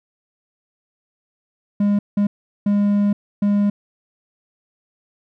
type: tone bursts at uneven times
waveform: triangle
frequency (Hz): 203.9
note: G#3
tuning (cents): -32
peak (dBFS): -12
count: 4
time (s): 1.8-1.99 / 2.17-2.27 / 2.66-3.13 / 3.42-3.7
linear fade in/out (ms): 5
effects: none